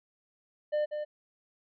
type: tone with echo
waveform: triangle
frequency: 600 Hz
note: D5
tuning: 37 cents sharp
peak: -24 dBFS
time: 0.72-0.86 s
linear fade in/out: 20 ms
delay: 190 ms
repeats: 1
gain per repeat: -6 dB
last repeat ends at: 1.05 s
effects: resampled to 11025 Hz